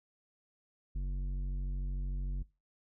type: tone with tanh clipping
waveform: sine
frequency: 46.68 Hz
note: F#1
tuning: 16 cents sharp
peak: -34 dBFS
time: 0.95-2.43 s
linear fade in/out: 10 ms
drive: 10 dB
effects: noise-tail reverb RT60 0.3 s tail -23 dB re dry